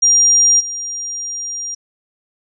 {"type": "tone with level steps", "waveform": "sine", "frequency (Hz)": 5700, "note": "F8", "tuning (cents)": 34, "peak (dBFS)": [-8, -22], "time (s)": [0.02, 1.75], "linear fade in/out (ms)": 10, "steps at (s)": 0.59, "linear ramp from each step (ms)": 20, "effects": []}